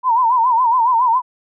sine tone with vibrato, 963 Hz, B5, 44 cents flat, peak -11 dBFS, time 0.03-1.22 s, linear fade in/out 50 ms, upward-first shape sine, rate 7.2 Hz, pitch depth 120 cents each way, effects none

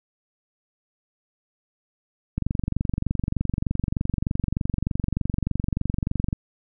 click train, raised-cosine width 5 ms, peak -11 dBFS, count 93, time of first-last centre 2.38-6.328 s, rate 23.3 Hz, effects none

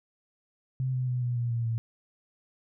sine tone with pitch steps, 130.1 / 127.35 / 124.66 / 122.02 / 119.44 / 116.91 / 114.44 Hz, C3 / C3 / B2 / B2 / A#2 / A#2 / A#2, -9 / -46 / +17 / -20 / +43 / +5 / -31 cents, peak -26 dBFS, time 0.8-1.78 s, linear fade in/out 0 ms, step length 140 ms, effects none

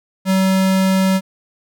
square tone, 190 Hz, F#3, 46 cents sharp, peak -13 dBFS, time 0.25-1.21 s, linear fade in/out 50 ms, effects none

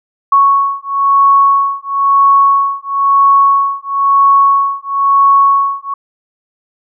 sine beating tone pair, 1108 / 1109 Hz, C#6 / C#6, -1 / 0 cents, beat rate 1 Hz, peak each -10 dBFS, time 0.32-5.94 s, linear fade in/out 5 ms, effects none

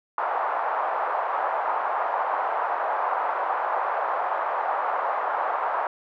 white band-pass noise, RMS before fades -26 dBFS, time 0.18-5.87 s, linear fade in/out 2 ms, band 660 to 1100 Hz, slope 24 dB/octave, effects none

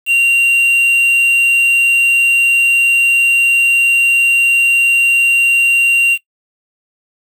triangle tone with quantisation, 2763 Hz, F7, 19 cents flat, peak -6 dBFS, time 0.06-6.18 s, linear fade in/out 50 ms, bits 5, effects noise-tail reverb RT60 0.1 s tail -19 dB re dry

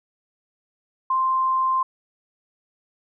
sine tone, 1046.5 Hz, C6, in tune, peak -18 dBFS, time 1.1-1.83 s, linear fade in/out 5 ms, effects none

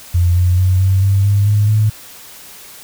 sine tone with pitch steps, 87.31 / 89.92 / 92.61 / 95.38 / 98.23 / 101.17 / 104.19 / 107.31 Hz, F2 / F#2 / F#2 / G2 / G2 / G#2 / G#2 / A2, 0 / -49 / +2 / -47 / +4 / -45 / +6 / -43 cents, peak -9 dBFS, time 0.14-1.9 s, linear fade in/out 10 ms, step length 220 ms, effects white hiss -37 dBFS RMS until 2.83 s

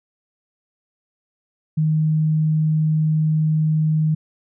sine tone, 155.8 Hz, D#3, 3 cents sharp, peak -15 dBFS, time 1.77-4.15 s, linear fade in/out 10 ms, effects none

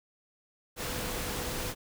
sine tone in noise, 497.6 Hz, B4, 13 cents sharp, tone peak -43 dBFS, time 0.76-1.75 s, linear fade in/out 50 ms, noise pink, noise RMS -35 dBFS, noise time 0.76-1.75 s, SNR -11 dB, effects none

